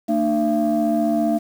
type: tone cluster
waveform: sine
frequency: 226.1 / 301 / 676 Hz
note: A3 / D4 / E5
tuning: +47 / +43 / +43 cents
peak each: -20 dBFS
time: 0.08-1.39 s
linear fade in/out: 20 ms
effects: tanh soft clip ceiling -10 dBFS + 7-bit

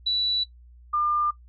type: tone pair in turn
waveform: sine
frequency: 3946 / 1200.6 Hz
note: B7 / D6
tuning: -2 / +38 cents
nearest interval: octave + major sixth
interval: 2060 cents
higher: first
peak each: -21 dBFS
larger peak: neither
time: 0.06-0.44 / 0.93-1.31 s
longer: neither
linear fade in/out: 10 ms
effects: noise-tail reverb RT60 0.1 s tail -17 dB re dry + added 60 Hz sine -47 dBFS peak until 1.48 s

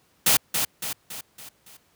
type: noise with echo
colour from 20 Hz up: white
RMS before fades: -18 dBFS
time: 0.26-0.37 s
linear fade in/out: 5 ms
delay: 280 ms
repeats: 5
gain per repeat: -6 dB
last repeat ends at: 1.77 s
effects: pink hiss -63 dBFS RMS until 1.95 s + high-pass 80 Hz 12 dB/octave

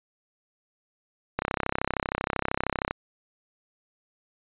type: click train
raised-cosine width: 0.5 ms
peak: -10 dBFS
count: 51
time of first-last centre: 1.39-2.91 s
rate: 32.9 Hz
effects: resampled to 8000 Hz

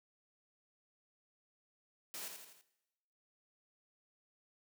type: noise with echo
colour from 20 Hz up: white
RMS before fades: -45 dBFS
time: 2.14-2.28 s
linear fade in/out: 0 ms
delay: 83 ms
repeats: 4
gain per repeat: -5 dB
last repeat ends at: 2.612 s
effects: noise-tail reverb RT60 1.0 s tail -18 dB re dry + high-pass 200 Hz 12 dB/octave

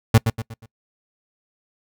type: tone with echo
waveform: 35% pulse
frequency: 112.2 Hz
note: A2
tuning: 34 cents sharp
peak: -7 dBFS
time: 0.14-0.18 s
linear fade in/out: 5 ms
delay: 120 ms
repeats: 4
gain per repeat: -8 dB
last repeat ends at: 0.66 s
effects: noise-tail reverb RT60 0.1 s tail -24 dB re dry

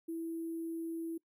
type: tone with sample-and-hold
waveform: sine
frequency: 329.6 Hz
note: E4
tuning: in tune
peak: -36 dBFS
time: 0.08-1.18 s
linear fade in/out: 10 ms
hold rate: 11025 Hz
effects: noise-tail reverb RT60 0.1 s tail -22 dB re dry

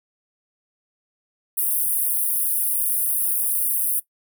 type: high-pass noise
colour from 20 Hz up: pink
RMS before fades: -22 dBFS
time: 1.57-4 s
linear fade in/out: 10 ms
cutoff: 9300 Hz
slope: 96 dB/octave
effects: noise-tail reverb RT60 0.1 s tail -18 dB re dry

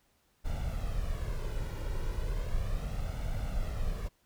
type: noise with flanger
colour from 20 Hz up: brown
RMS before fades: -33 dBFS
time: 0.44-4.09 s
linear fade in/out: 20 ms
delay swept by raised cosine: 1.4 to 2.12 ms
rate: 0.35 Hz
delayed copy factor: +0.6
effects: pink hiss -71 dBFS RMS until 4.25 s

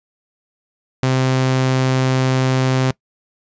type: tone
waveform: sawtooth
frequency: 130.4 Hz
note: C3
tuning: 5 cents flat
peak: -10 dBFS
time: 1.03-2.91 s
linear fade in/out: 0 ms
effects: noise-tail reverb RT60 0.1 s tail -22 dB re dry + resampled to 16000 Hz

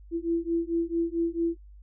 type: beating tone pair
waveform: sine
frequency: 333.4 / 337.9 Hz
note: E4 / E4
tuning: +20 / +43 cents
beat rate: 4.5 Hz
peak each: -28 dBFS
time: 0.11-1.57 s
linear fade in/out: 50 ms
effects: added 50 Hz sine -46 dBFS peak until 1.82 s

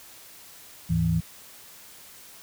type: tone cluster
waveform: sine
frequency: 77.2 / 106.1 / 164.9 Hz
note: D#2 / G#2 / E3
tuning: -13 / +38 / +1 cents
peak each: -29 / -28 / -22 dBFS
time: 0.89-1.21 s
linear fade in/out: 20 ms
effects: white hiss -48 dBFS RMS until 2.42 s

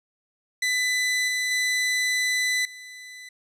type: tone with level steps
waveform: sawtooth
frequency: 2000 Hz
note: B6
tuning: 21 cents sharp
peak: -18 / -20 / -18 / -36 dBFS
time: 0.62-3.29 s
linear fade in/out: 5 ms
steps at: 1.28 / 1.51 / 2.65 s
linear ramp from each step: 2 ms
effects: low-pass 10000 Hz 12 dB/octave

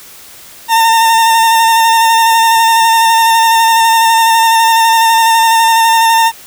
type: tone with vibrato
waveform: 40% pulse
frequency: 908 Hz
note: A#5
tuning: 46 cents flat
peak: -5 dBFS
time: 0.68-6.32 s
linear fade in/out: 50 ms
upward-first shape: square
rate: 12 Hz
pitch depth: 16 cents each way
effects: white hiss -35 dBFS RMS until 6.46 s

